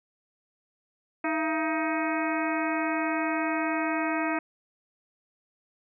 harmonic tone with a mistuned harmonic, 314.8 Hz, D#4, 20 cents sharp, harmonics 1 / 2 / 3 / 4 / 5 / 6 / 7 / 8, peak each -29 / -32 / -34 / -35 / -36 / -37 / -37 / -38 dBFS, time 1.24-4.39 s, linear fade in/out 5 ms, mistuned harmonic 2, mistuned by +110 cents, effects none

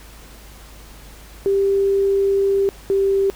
sine tone pair in turn, 394 / 391.7 Hz, G4 / G4, +9 / -1 cents, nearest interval unison, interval 10 cents, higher first, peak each -14 dBFS, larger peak neither, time 1.46-2.69 / 2.9-3.3 s, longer first, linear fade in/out 0 ms, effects added 52 Hz sine -41 dBFS peak until 3.35 s + pink hiss -44 dBFS RMS until 3.35 s

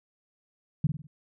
sine tone with echo, 150 Hz, D3, 37 cents sharp, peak -19 dBFS, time 0.84-0.87 s, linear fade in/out 5 ms, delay 50 ms, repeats 4, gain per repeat -7 dB, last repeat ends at 1.07 s, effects none

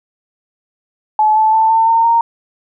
sine tone with pitch steps, 859 / 872 / 885.2 / 898.6 / 912.2 / 926 Hz, A5 / A5 / A5 / A5 / A#5 / A#5, -42 / -16 / +10 / +36 / -38 / -12 cents, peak -8 dBFS, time 1.19-2.21 s, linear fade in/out 2 ms, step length 170 ms, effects none

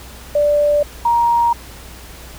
sine tone pair in turn, 587.3 / 940.8 Hz, D5 / A#5, 0 / +16 cents, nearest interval minor sixth, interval 816 cents, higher second, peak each -11 dBFS, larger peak neither, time 0.35-0.83 / 1.05-1.53 s, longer neither, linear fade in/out 5 ms, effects added 60 Hz sine -37 dBFS peak until 2.38 s + pink hiss -38 dBFS RMS until 2.38 s

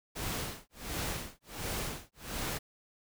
pink noise with tremolo, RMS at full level -35 dBFS, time 0.15-2.59 s, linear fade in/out 20 ms, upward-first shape sine, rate 1.4 Hz, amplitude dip 100%, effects none

